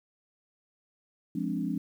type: chord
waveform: sine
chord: D half-diminished seventh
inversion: first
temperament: equal with one note detuned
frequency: 174.61 / 207.7 / 261.6 / 292.6 Hz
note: F3 / Ab3 / C4 / D4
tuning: 0 / 0 / 0 / -6 cents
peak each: -34 dBFS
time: 1.35-1.78 s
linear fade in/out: 5 ms
effects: 10-bit